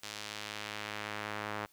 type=tone with band-pass filter sweep; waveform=sawtooth; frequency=105.3 Hz; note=G#2; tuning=24 cents sharp; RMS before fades=-41 dBFS; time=0.03-1.66 s; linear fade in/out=5 ms; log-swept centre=4800 to 1300 Hz; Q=0.9; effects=white hiss -66 dBFS RMS until 1.72 s